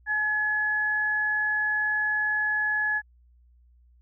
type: tone pair together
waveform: sine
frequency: 850 / 1698.9 Hz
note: G#5 / G#6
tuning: +40 / +39 cents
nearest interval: octave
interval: 1199 cents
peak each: -34 / -23 dBFS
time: 0.06-3.02 s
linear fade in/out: 50 ms
effects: added 60 Hz sine -55 dBFS peak until 4.01 s